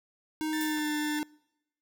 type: tone with pitch glide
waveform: square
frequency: 311.1 to 301 Hz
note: D#4 to D4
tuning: 0 to +43 cents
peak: -30 dBFS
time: 0.41-1.23 s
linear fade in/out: 0 ms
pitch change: -57 cents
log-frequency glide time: 0.59-0.9 s
type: tone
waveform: sawtooth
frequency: 1770 Hz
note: A6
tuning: 10 cents sharp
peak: -32 dBFS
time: 0.53-1.19 s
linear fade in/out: 0 ms
type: noise with exponential decay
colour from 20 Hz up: blue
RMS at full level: -37 dBFS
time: 0.61-0.96 s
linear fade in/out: 0 ms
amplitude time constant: 74 ms
type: clicks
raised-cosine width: 0.3 ms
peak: -31 dBFS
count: 2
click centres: 0.774 / 0.787 s
effects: noise-tail reverb RT60 0.9 s tail -26 dB re dry